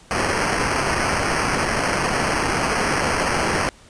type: noise with sample-and-hold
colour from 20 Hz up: white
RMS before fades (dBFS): -21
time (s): 0.11-3.69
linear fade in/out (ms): 0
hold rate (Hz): 3675
effects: pink hiss -49 dBFS RMS until 3.89 s + resampled to 22050 Hz